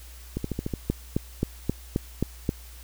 two click trains, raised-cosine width 3 ms, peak -15 / -10 dBFS, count 6 / 7, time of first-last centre 0.37-0.738 / 0.9-2.492 s, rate 13.6 / 3.77 Hz, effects added 60 Hz sine -43 dBFS peak until 2.83 s + white hiss -50 dBFS RMS until 2.83 s

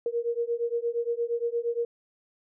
sine beating tone pair, 466.2 / 474.8 Hz, A#4 / A#4, 0 / +32 cents, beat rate 8.6 Hz, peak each -29 dBFS, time 0.06-1.85 s, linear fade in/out 2 ms, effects none

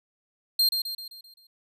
45% pulse tone with echo, 4201 Hz, C8, 6 cents sharp, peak -18 dBFS, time 0.59-0.69 s, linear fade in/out 5 ms, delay 130 ms, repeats 6, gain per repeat -6 dB, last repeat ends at 1.47 s, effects resampled to 32000 Hz

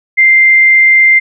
sine tone, 2092 Hz, C7, 1 cent flat, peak -3 dBFS, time 0.17-1.2 s, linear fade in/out 20 ms, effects none

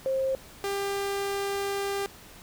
sine / sawtooth tone pair in turn, 531 / 397.8 Hz, C5 / G4, +25 / +25 cents, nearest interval perfect fourth, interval 500 cents, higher first, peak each -24 dBFS, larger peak neither, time 0.06-0.35 / 0.64-2.06 s, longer second, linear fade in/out 0 ms, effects pink hiss -49 dBFS RMS until 2.42 s

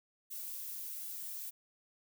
violet noise with flanger, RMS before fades -43 dBFS, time 0.3-1.51 s, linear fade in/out 20 ms, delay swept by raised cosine 1.6 to 3.2 ms, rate 1.3 Hz, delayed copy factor -0.55, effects none

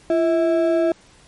triangle ring-modulated tone, 493.9 Hz, B4, in tune, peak -10 dBFS, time 0.1-0.92 s, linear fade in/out 2 ms, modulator 154 Hz, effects pink hiss -51 dBFS RMS until 1.27 s + MP3 48 kbps

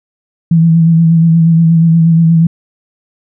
sine tone with vibrato, 164.81 Hz, E3, in tune, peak -4 dBFS, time 0.51-2.47 s, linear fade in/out 5 ms, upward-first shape sine, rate 8.4 Hz, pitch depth 31 cents each way, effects none

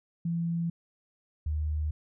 sine tone pair in turn, 168.5 / 76.33 Hz, E3 / D#2, +38 / -33 cents, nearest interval octave + major second, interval 1371 cents, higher first, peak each -27 dBFS, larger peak neither, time 0.25-0.7 / 1.46-1.91 s, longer neither, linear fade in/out 5 ms, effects none

